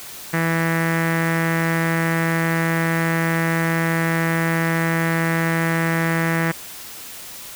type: tone with low-pass filter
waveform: sawtooth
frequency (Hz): 164.81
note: E3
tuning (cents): 0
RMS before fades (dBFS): -20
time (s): 0.33-6.52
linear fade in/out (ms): 10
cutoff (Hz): 1900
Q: 4.3
effects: white hiss -36 dBFS RMS until 7.55 s